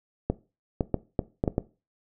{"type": "clicks", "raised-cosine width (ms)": 2, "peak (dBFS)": -10, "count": 7, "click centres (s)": [0.3, 0.808, 0.943, 1.192, 1.439, 1.478, 1.581], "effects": ["noise-tail reverb RT60 0.3 s tail -18 dB re dry"]}